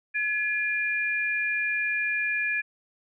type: tone pair together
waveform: sine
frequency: 1700 / 2406 Hz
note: G#6 / D7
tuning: +40 / +41 cents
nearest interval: tritone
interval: 601 cents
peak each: -27 dBFS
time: 0.14-2.62 s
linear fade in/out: 20 ms
effects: none